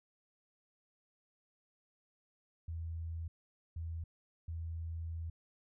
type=tone bursts at uneven times; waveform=sine; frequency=82.41 Hz; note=E2; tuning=in tune; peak=-38 dBFS; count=3; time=2.68-3.28 / 3.76-4.04 / 4.48-5.3 s; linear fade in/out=5 ms; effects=none